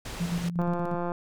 pink low-pass noise, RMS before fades -38 dBFS, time 0.05-0.49 s, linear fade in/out 5 ms, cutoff 8700 Hz, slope 12 dB/octave
sine tone with tremolo, 172.3 Hz, F3, 23 cents flat, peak -25 dBFS, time 0.2-0.95 s, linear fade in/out 10 ms, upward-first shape square, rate 8.4 Hz, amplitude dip 55%
click train, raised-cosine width 1 ms, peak -18 dBFS, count 93, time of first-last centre 0.59-1.119 s, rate 174 Hz
effects none

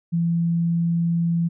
sine tone, 168.8 Hz, E3, 41 cents sharp, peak -18 dBFS, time 0.12-1.49 s, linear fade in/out 20 ms, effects none

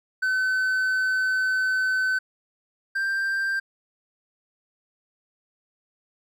triangle tone pair in turn, 1520 / 1578.2 Hz, F#6 / G6, +46 / +11 cents, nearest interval minor second, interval 65 cents, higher second, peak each -19 / -21 dBFS, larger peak first, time 0.22-2.19 / 2.95-3.6 s, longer first, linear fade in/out 10 ms, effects none

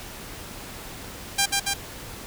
5% pulse tone with echo, 796 Hz, G5, 26 cents sharp, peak -7 dBFS, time 1.38-1.46 s, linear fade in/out 10 ms, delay 140 ms, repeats 2, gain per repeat -2 dB, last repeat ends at 1.74 s, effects pink hiss -39 dBFS RMS until 2.26 s

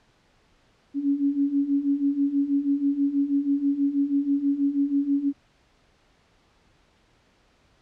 sine beating tone pair, 277.2 / 283.4 Hz, C#4 / C#4, 0 / +38 cents, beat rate 6.2 Hz, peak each -26 / -22 dBFS, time 0.94-5.33 s, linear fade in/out 50 ms, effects pink hiss -62 dBFS RMS until 7.81 s + low-pass 5000 Hz 12 dB/octave

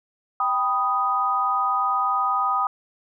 sine chord, G augmented, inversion none, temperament equal, 784 / 987.8 / 1244.5 Hz, G5 / B5 / D#6, 0 / 0 / 0 cents, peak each -26 / -27 / -21 dBFS, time 0.4-2.67 s, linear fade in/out 2 ms, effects none

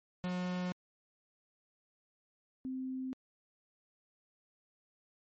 45% pulse / sine tone pair in turn, 180.7 / 260 Hz, F#3 / C4, -41 / -11 cents, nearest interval tritone, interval 630 cents, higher second, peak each -34 / -36 dBFS, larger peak first, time 0.24-0.72 / 2.65-3.13 s, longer neither, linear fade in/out 0 ms, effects low-pass 5000 Hz 12 dB/octave + MP3 32 kbps

